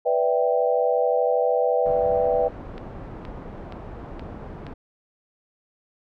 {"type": "chord", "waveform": "sine", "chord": "E minor seventh", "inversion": "second", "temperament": "equal", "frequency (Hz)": [493.9, 587.3, 659.3, 784], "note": ["B4", "D5", "E5", "G5"], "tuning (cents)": [0, 0, 0, 0], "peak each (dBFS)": [-21, -25, -25, -26], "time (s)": [0.05, 2.49], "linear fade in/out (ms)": 20}
{"type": "low-pass noise", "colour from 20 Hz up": "pink", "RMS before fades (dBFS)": -37, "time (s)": [1.85, 4.74], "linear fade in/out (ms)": 10, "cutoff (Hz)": 890, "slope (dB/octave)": 12}
{"type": "click train", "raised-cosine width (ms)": 0.3, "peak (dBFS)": -24, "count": 5, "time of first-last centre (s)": [2.78, 4.667], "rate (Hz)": 2.12}
{"effects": []}